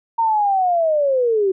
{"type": "linear sweep", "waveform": "sine", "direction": "down", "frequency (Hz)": [927, 370.2], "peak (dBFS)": -14, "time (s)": [0.18, 1.52], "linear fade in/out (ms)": 10, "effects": []}